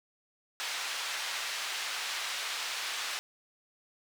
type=band-pass noise; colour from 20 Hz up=white; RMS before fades=-36 dBFS; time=0.6-3.19 s; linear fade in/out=0 ms; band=960 to 4400 Hz; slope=12 dB/octave; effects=none